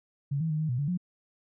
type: tone with pitch steps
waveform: sine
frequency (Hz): 140.8 / 161.6 / 153.7 / 156.6 / 122.8 / 143.6 / 178.9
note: C#3 / E3 / D#3 / D#3 / B2 / D3 / F3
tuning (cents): +27 / -34 / -21 / +11 / -9 / -39 / +42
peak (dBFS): -26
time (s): 0.31-0.975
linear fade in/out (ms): 10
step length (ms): 95
effects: none